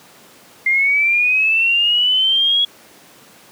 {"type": "linear sweep", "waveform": "sine", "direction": "up", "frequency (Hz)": [2093, 3344], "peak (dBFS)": -12, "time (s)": [0.66, 2.65], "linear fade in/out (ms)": 5, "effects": ["pink hiss -45 dBFS RMS until 3.51 s", "high-pass 200 Hz 12 dB/octave"]}